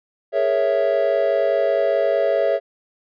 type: chord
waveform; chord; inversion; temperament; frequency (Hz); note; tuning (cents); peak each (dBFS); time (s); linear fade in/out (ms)
triangle; A# half-diminished seventh; third; equal; 415.3 / 466.2 / 554.4 / 659.3; G#4 / A#4 / C#5 / E5; 0 / 0 / 0 / 0; -22 / -24 / -18 / -18; 0.32-2.6; 50
effects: resampled to 11025 Hz